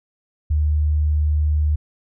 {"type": "tone", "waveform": "sine", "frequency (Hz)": 75.5, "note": "D2", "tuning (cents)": 48, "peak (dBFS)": -15, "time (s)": [0.5, 1.76], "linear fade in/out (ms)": 10, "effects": []}